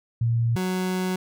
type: tone pair in turn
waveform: sine / 30% pulse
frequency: 116.4 / 184.77 Hz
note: A#2 / F#3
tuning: -2 / -2 cents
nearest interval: minor sixth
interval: 800 cents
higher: second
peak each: -19 / -21 dBFS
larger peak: first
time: 0.21-0.56 / 0.56-1.16 s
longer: second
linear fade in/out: 5 ms
effects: none